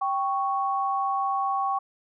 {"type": "tone pair together", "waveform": "sine", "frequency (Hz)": [784, 1108.7], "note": ["G5", "C#6"], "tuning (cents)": [0, 0], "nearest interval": "tritone", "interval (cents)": 600, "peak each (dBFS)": -26, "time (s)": [0.01, 1.79], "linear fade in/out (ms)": 10, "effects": []}